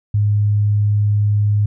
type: tone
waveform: sine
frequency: 103.83 Hz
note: G#2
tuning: in tune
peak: -12 dBFS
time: 0.14-1.66 s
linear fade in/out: 5 ms
effects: none